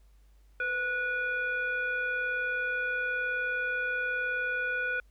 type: tone with frequency modulation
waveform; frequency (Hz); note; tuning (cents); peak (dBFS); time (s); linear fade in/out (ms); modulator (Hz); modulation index
sine; 1467; F#6; -15; -28; 0.6-5; 2; 965; 0.64
effects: added 50 Hz sine -56 dBFS peak until 5.1 s + pink hiss -72 dBFS RMS until 5.1 s